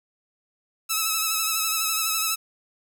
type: tone with vibrato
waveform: 5% pulse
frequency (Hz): 1300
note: E6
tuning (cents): -24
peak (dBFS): -11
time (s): 0.89-2.36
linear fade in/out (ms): 20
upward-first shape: sine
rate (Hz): 12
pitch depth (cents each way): 33
effects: none